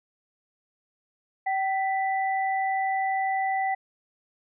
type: tone pair together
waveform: sine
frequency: 770 / 1982.2 Hz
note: G5 / B6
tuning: -31 / +6 cents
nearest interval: octave + major third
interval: 1637 cents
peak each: -24 / -31 dBFS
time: 1.46-3.75 s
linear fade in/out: 10 ms
effects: none